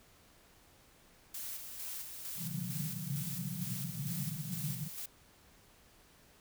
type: noise with tremolo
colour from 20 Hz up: blue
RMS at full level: -42 dBFS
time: 1.34-5.06 s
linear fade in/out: 5 ms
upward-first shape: square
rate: 2.2 Hz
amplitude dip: 40%
type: band-pass noise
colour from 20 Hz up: white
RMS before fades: -40 dBFS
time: 2.35-4.9 s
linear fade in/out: 50 ms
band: 120 to 190 Hz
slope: 96 dB/octave
effects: pink hiss -63 dBFS RMS until 6.4 s